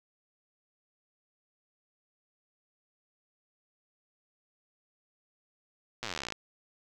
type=slowing click train; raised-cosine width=0.2 ms; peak=-18 dBFS; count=24; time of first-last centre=6.03-6.323 s; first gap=8 ms; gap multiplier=1.04; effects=none